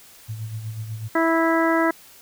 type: tone with tremolo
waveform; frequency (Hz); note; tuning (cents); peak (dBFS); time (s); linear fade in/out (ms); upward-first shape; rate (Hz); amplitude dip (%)
sine; 110; A2; 0; -26; 0.28-1.09; 20; sine; 8.1; 55
type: harmonic tone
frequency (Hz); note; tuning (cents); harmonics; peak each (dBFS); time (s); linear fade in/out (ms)
328.3; E4; -7; 1 / 2 / 3 / 4 / 5 / 6; -20 / -23 / -25 / -26 / -27 / -28; 1.15-1.91; 5
effects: white hiss -48 dBFS RMS until 2.21 s

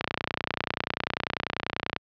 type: click train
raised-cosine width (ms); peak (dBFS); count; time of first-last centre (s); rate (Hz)
0.3; -9; 60; 0.01-1.964; 30.2
effects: high-pass 80 Hz 12 dB/octave + low-pass 4000 Hz 12 dB/octave

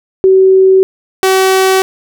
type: tone pair in turn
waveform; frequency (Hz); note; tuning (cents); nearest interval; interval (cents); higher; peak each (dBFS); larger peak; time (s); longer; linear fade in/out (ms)
sine / sawtooth; 380 / 380; F#4 / F#4; +46 / +46; unison; 0; neither; -3; neither; 0.24-0.83 / 1.23-1.82; neither; 0
effects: none

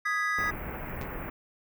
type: chord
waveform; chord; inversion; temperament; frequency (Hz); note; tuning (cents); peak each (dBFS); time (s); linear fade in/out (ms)
triangle; G# minor; second; equal; 1244.5 / 1661.2 / 1975.5; D#6 / G#6 / B6; 0 / 0 / 0; -29; 0.05-0.51; 10
type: band-stop noise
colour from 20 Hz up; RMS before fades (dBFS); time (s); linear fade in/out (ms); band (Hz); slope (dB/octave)
pink; -37; 0.38-1.3; 5; 2400 to 15000; 48
type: tone with exponential decay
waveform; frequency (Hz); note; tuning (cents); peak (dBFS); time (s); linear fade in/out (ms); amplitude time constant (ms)
sawtooth; 134.2; C3; +44; -28; 1.01-1.1; 0; 18
effects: none

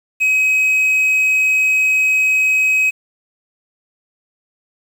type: tone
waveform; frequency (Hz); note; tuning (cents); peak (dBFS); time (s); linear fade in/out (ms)
triangle; 2539; D#7; +34; -10; 0.2-2.91; 20
effects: 7-bit

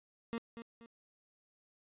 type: tone with echo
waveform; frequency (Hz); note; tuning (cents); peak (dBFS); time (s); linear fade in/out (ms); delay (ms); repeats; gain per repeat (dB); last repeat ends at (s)
30% pulse; 231.5; A#3; -12; -33; 0.33-0.38; 0; 240; 2; -9; 0.86
effects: resampled to 8000 Hz

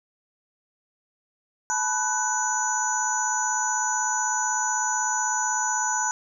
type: tone cluster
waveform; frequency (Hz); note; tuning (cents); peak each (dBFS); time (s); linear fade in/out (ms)
sine; 866 / 982 / 1496 / 6020 / 6790; A5 / B5 / F#6 / F#8 / G#8; -28 / -10 / +19 / +29 / +37; -29; 1.7-6.11; 0
effects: none

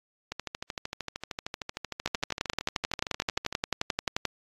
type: two click trains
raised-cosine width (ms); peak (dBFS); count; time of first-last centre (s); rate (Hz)
0.2; -9 / -16; 26 / 43; 2.06-4.253 / 0.32-3.526; 11.4 / 13.1
effects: AAC 32 kbps

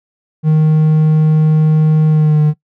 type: tone with pitch glide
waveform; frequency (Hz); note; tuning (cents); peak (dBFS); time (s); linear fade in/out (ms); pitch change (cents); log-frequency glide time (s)
triangle; 155.56 to 151.31; D#3 to D#3; 0 to -48; -5; 0.43-2.54; 50; -48; 2.08-2.42
effects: noise-tail reverb RT60 0.1 s tail -20 dB re dry

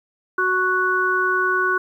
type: harmonic tone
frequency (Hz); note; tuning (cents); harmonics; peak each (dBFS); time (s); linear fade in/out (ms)
370; F#4; 0; 1 / 3 / 4; -24 / -22 / -19; 0.38-1.78; 5
effects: 9-bit

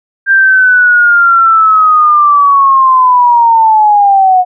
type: linear sweep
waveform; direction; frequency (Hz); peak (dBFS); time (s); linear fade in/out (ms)
sine; down; 1592 to 723; -3; 0.26-4.45; 50
effects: none

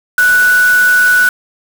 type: tone in noise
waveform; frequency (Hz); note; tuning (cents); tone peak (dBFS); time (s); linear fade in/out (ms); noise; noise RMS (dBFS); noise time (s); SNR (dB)
sine; 1480; F#6; 0; -6; 0.18-1.29; 2; white; -22; 0.18-1.29; +13
effects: none

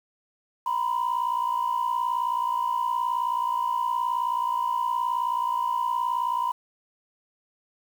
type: tone pair together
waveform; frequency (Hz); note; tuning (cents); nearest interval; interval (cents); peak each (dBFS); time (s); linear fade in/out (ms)
sine; 954 / 1013; A#5 / B5; +40 / +44; minor second; 104; -25; 0.66-6.52; 5
effects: tanh soft clip ceiling -18 dBFS + 8-bit

